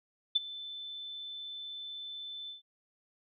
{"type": "tone with ADSR envelope", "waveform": "sine", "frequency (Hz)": 3524, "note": "A7", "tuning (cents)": 2, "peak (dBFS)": -21, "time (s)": [0.35, 2.62], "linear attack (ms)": 11, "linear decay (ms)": 22, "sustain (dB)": -19, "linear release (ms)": 130, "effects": []}